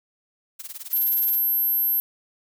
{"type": "noise with tremolo", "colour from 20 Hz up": "blue", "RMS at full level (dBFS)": -34, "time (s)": [0.59, 1.39], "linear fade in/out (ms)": 10, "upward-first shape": "sine", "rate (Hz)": 19, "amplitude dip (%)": 90}
{"type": "tone", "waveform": "sine", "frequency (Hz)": 12720, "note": "G9", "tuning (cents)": 24, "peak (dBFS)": -19, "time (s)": [0.93, 2], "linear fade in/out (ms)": 0}
{"effects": []}